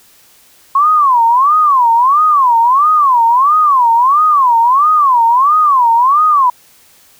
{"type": "tone with vibrato", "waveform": "sine", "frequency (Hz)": 1070, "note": "C6", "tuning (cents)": 38, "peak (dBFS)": -6, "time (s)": [0.75, 6.5], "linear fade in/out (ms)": 5, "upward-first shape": "sine", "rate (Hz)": 1.5, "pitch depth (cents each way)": 270, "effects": ["white hiss -46 dBFS RMS until 7.19 s"]}